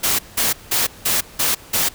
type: noise bursts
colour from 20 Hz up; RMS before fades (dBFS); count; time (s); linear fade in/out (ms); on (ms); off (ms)
white; -18; 6; 0.03-1.89; 10; 160; 180
effects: pink hiss -42 dBFS RMS until 1.94 s